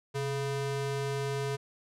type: ring-modulated tone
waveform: square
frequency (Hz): 277.2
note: C#4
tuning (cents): 0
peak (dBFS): -28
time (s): 0.14-1.57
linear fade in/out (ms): 20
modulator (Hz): 146
effects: low-pass 10000 Hz 12 dB/octave